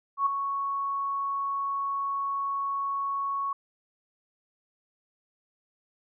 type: tone with ADSR envelope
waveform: sine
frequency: 1108.7 Hz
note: C#6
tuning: in tune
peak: -19 dBFS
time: 0.17-3.53 s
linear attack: 93 ms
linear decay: 6 ms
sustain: -8 dB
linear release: 4 ms
effects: none